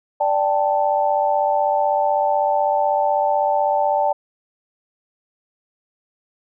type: chord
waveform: sine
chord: D suspended fourth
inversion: none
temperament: equal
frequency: 587.3 / 784 / 880 Hz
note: D5 / G5 / A5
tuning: 0 / 0 / 0 cents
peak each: -20 dBFS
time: 0.2-4.13 s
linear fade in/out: 10 ms
effects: none